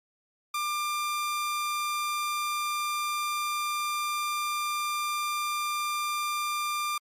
sawtooth tone, 1193 Hz, D6, 27 cents sharp, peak -24 dBFS, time 0.54-6.98 s, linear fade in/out 5 ms, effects MP3 64 kbps

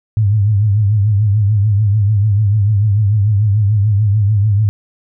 sine tone with vibrato, 103.83 Hz, G#2, in tune, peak -9 dBFS, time 0.17-4.69 s, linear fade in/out 0 ms, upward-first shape triangle, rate 6.8 Hz, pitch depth 120 cents each way, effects none

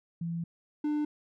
sine / triangle tone pair in turn, 168.2 / 298.6 Hz, E3 / D4, +35 / +29 cents, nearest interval minor seventh, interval 994 cents, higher second, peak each -31 / -25 dBFS, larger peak second, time 0.21-0.44 / 0.84-1.05 s, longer first, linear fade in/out 5 ms, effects none

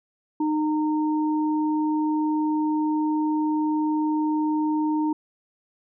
sine tone pair together, 306.9 / 919.7 Hz, D#4 / A#5, -24 / -24 cents, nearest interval octave + perfect fifth, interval 1900 cents, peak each -21 / -29 dBFS, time 0.4-5.13 s, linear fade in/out 5 ms, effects none

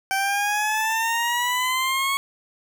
20% pulse exponential sweep, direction up, 772 to 1108.7 Hz, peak -16 dBFS, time 0.11-2.17 s, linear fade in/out 0 ms, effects none

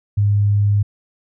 sine tone, 102.4 Hz, G#2, 24 cents flat, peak -12 dBFS, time 0.17-0.83 s, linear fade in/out 10 ms, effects none

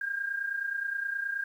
sine tone pair together, 1583.5 / 1613 Hz, G6 / G6, +17 / +49 cents, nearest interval unison, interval 32 cents, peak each -36 / -31 dBFS, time 0.01-1.44 s, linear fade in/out 5 ms, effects 10-bit

